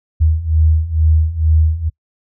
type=beating tone pair; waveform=sine; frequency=77.7 / 79.9 Hz; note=D#2 / D#2; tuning=-2 / +47 cents; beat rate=2.2 Hz; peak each=-15 / -12 dBFS; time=0.2-1.9 s; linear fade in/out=20 ms; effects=noise-tail reverb RT60 0.1 s tail -25 dB re dry